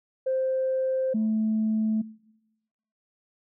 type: tone pair in turn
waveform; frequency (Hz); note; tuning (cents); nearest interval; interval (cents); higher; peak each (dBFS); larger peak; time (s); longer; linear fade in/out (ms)
sine; 523.3 / 218.3; C5 / A3; 0 / -13; octave + minor third; 1513; first; -22 / -21; second; 0.26-1.14 / 1.14-2.02; neither; 10
effects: noise-tail reverb RT60 1.0 s tail -23 dB re dry + tanh soft clip ceiling -18 dBFS